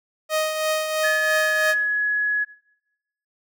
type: tone with tremolo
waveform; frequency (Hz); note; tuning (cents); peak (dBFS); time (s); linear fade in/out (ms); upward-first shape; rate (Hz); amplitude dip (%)
sawtooth; 624; D#5; +5; -15; 0.29-1.75; 50; triangle; 3; 50
type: tone with pitch glide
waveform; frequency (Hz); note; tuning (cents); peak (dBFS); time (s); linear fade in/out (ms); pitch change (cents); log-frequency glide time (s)
sine; 1716 to 1685.5; A6 to G#6; -44 to +25; -19; 1.03-2.45; 20; -31; 1.17-1.86
effects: noise-tail reverb RT60 0.9 s tail -21 dB re dry